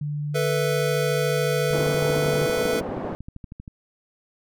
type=tone; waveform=sine; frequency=147.5 Hz; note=D3; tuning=8 cents sharp; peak=-25 dBFS; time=0.01-2.46 s; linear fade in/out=5 ms
type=chord; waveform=square; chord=A suspended second; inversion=none; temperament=equal; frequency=440 / 493.9 / 659.3 Hz; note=A4 / B4 / E5; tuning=0 / 0 / 0 cents; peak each=-27 / -25 / -31 dBFS; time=0.34-2.81 s; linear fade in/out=20 ms
type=click train; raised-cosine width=5 ms; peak=-25 dBFS; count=26; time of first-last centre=1.71-3.679 s; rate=12.7 Hz
type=band-pass noise; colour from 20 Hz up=pink; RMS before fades=-30 dBFS; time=1.73-3.15 s; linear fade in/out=0 ms; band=200 to 700 Hz; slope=12 dB/octave
effects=none